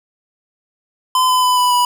square tone with pitch steps, 1021 / 1011 / 1001.1 / 991.4 / 981.7 Hz, C6 / B5 / B5 / B5 / B5, -43 / +40 / +23 / +6 / -11 cents, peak -12 dBFS, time 1.15-1.85 s, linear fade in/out 2 ms, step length 140 ms, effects none

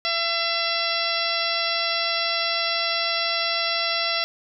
harmonic tone, 674 Hz, E5, 38 cents sharp, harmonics 1 / 2 / 3 / 4 / 5 / 6 / 7 / 8, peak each -30 / -30 / -30 / -30 / -30 / -30 / -30 / -30 dBFS, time 0.05-4.24 s, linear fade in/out 0 ms, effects none

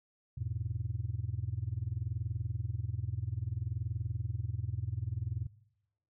sine chord, E major, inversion none, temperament just, 82.41 / 103.01 / 123.61 Hz, E2 / G#2 / B2, 0 / -14 / +2 cents, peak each -39 / -36 / -37 dBFS, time 0.37-5.47 s, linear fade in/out 10 ms, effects noise-tail reverb RT60 1.0 s tail -25 dB re dry + tanh soft clip ceiling -26 dBFS

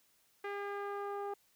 sawtooth tone with low-pass filter sweep, 403.9 Hz, G#4, 48 cents flat, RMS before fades -40 dBFS, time 0.44-1.34 s, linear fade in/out 5 ms, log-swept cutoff 2000 to 950 Hz, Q 1.9, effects white hiss -71 dBFS RMS until 1.55 s

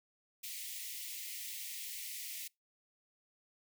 white high-pass noise, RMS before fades -44 dBFS, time 0.43-2.48 s, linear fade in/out 10 ms, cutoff 1900 Hz, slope 96 dB/octave, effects noise-tail reverb RT60 0.2 s tail -25 dB re dry

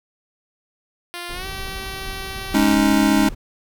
5% pulse tone with pitch glide, 349.2 to 385.2 Hz, F4 to G4, 0 to -30 cents, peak -18 dBFS, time 1.14-2.74 s, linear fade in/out 0 ms, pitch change +170 cents, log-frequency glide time 1.33-1.46 s
brown noise, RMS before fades -33 dBFS, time 1.29-3.35 s, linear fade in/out 10 ms
square chord, Ab suspended fourth, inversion none, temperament just, 207.7 / 276.9 / 311.5 Hz, Ab3 / Db4 / Eb4, 0 / -2 / +2 cents, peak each -19 dBFS, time 2.54-3.29 s, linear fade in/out 5 ms
effects none

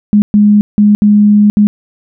sine tone bursts at uneven times, 207.7 Hz, G#3, in tune, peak -3 dBFS, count 5, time 0.13-0.22 / 0.34-0.61 / 0.78-0.95 / 1.02-1.5 / 1.57-1.67 s, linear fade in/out 0 ms, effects none

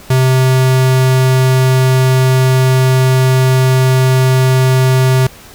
square tone, 130 Hz, C3, 11 cents flat, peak -8 dBFS, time 0.1-5.27 s, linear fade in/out 5 ms, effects pink hiss -37 dBFS RMS until 5.54 s

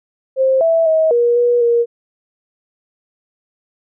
sine tone with pitch steps, 528 / 658 / 637 / 476.4 / 482.2 / 471.1 Hz, C5 / E5 / D#5 / A#4 / B4 / A#4, +16 / -3 / +41 / +38 / -41 / +18 cents, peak -10 dBFS, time 0.36-1.86 s, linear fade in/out 50 ms, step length 250 ms, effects none

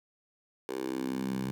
10% pulse tone with high-pass filter sweep, 65.41 Hz, C2, in tune, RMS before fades -34 dBFS, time 0.69-1.51 s, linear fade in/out 0 ms, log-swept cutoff 420 to 150 Hz, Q 3.2, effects none

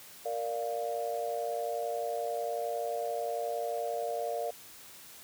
sine chord, Bb major, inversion none, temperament equal, 466.2 / 587.3 / 698.5 Hz, Bb4 / D5 / F5, 0 / 0 / 0 cents, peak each -36 / -36 / -35 dBFS, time 0.25-4.51 s, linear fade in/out 10 ms, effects white hiss -51 dBFS RMS until 5.23 s + high-pass 60 Hz 12 dB/octave

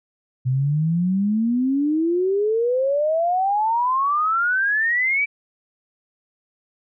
sine exponential sweep, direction up, 124.9 to 2330 Hz, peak -17 dBFS, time 0.45-5.26 s, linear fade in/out 20 ms, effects none

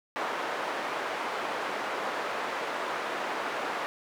white band-pass noise, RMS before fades -33 dBFS, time 0.16-3.86 s, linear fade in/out 0 ms, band 410 to 1300 Hz, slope 12 dB/octave, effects none

